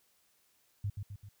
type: tone with echo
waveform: sine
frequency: 100.9 Hz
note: G#2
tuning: 49 cents flat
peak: -31 dBFS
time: 0.84-0.9 s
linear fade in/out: 5 ms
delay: 130 ms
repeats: 3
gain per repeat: -5 dB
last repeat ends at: 1.29 s
effects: white hiss -71 dBFS RMS until 1.4 s